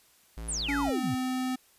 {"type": "tone", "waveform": "square", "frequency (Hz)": 55.8, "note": "A1", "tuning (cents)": 25, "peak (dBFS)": -37, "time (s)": [0.37, 0.9], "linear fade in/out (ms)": 5}
{"type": "exponential sweep", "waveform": "sine", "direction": "down", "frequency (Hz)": [10548, 100], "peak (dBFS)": -30, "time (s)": [0.48, 1.15], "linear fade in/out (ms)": 10}
{"type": "tone with pitch glide", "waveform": "square", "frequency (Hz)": [282.9, 256.4], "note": ["C#4", "C4"], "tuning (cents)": [35, -35], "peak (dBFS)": -29, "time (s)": [0.68, 1.56], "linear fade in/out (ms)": 10, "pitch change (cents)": -170, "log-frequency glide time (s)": [0.82, 0.97]}
{"effects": ["white hiss -62 dBFS RMS until 1.78 s", "resampled to 32000 Hz"]}